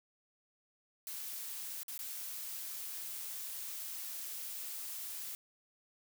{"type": "noise with dropouts", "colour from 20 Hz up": "blue", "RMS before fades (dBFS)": -43, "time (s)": [1.07, 5.35], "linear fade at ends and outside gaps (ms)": 0, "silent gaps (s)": [[1.832, 1.882], [1.977, 1.991]], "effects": []}